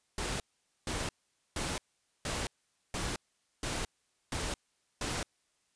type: noise bursts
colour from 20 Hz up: pink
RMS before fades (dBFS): -35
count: 8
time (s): 0.18-5.23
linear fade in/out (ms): 2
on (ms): 220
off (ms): 470
effects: white hiss -75 dBFS RMS until 5.75 s + resampled to 22050 Hz